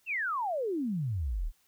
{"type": "exponential sweep", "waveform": "sine", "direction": "down", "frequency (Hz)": [2794, 31.85], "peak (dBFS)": -29, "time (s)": [0.06, 1.52], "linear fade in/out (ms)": 50, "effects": ["white hiss -69 dBFS RMS until 1.67 s"]}